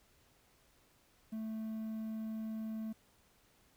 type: tone with quantisation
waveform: triangle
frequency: 220 Hz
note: A3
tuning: in tune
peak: -36 dBFS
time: 1.32-2.93 s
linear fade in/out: 10 ms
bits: 11
effects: pink hiss -69 dBFS RMS until 3.76 s